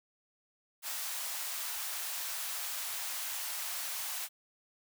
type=high-pass noise; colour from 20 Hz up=white; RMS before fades=-38 dBFS; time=0.82-4.29 s; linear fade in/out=50 ms; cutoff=670 Hz; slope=24 dB/octave; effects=none